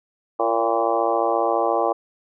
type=harmonic tone with a mistuned harmonic; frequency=114.4 Hz; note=A#2; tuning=32 cents flat; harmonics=3 / 4 / 5 / 6 / 7 / 8 / 9 / 10; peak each=-27 / -25 / -24 / -25 / -24 / -34 / -28 / -29 dBFS; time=0.39-1.93 s; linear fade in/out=10 ms; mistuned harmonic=4; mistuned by=+23 cents; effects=none